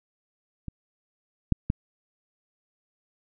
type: clicks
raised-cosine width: 5 ms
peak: -22 / -7 / -11 dBFS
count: 3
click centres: 0.683 / 1.523 / 1.701 s
effects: none